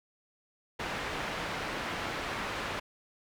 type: low-pass noise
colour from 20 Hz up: white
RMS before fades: -36 dBFS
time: 0.79-2.8 s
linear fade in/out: 10 ms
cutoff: 2000 Hz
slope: 12 dB/octave
effects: none